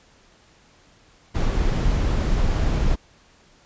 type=noise; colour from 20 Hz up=brown; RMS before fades=-20 dBFS; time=1.34-2.96 s; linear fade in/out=20 ms; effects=pink hiss -55 dBFS RMS until 3.65 s + resampled to 16000 Hz